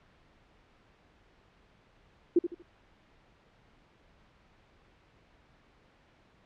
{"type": "tone with echo", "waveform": "sine", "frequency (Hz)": 345.9, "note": "F4", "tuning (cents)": -17, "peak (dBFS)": -18, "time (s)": [2.36, 2.39], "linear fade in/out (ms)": 5, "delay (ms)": 78, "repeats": 3, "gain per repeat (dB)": -10, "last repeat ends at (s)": 2.624, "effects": ["pink hiss -63 dBFS RMS until 6.45 s", "low-pass 3000 Hz 12 dB/octave"]}